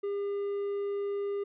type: tone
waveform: triangle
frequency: 402.9 Hz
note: G4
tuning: 48 cents sharp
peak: -28 dBFS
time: 0.03-1.44 s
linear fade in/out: 10 ms
effects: resampled to 8000 Hz